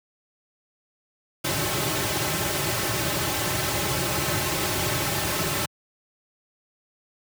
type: noise with comb filter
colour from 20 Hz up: pink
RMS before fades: -25 dBFS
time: 1.44-5.66 s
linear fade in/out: 10 ms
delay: 4.2 ms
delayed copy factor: -0.8
effects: high-pass 100 Hz 12 dB/octave